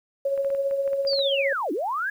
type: tone with tremolo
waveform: sine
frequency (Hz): 552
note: C#5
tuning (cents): -7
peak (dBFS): -20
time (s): 0.25-1.53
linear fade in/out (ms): 5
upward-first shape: sine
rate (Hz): 15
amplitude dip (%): 45
type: clicks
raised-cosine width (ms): 0.5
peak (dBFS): -28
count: 10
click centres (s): 0.377 / 0.447 / 0.503 / 0.549 / 0.711 / 0.877 / 0.932 / 1.05 / 1.133 / 1.192
type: linear two-way sweep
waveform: sine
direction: down then up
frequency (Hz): 4887 to 270 to 1702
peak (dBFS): -24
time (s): 1.07-2.1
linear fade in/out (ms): 5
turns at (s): 1.72
effects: 9-bit